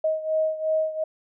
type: beating tone pair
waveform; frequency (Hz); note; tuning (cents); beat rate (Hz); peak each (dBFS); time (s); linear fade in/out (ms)
sine; 629 / 631.8; D#5 / D#5; +19 / +26; 2.8; -23 / -27; 0.04-1.04; 5
effects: none